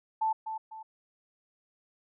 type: tone with echo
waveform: sine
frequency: 880 Hz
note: A5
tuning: in tune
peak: -25 dBFS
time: 0.21-0.33 s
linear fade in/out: 10 ms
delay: 250 ms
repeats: 2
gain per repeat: -8 dB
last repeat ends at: 0.83 s
effects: none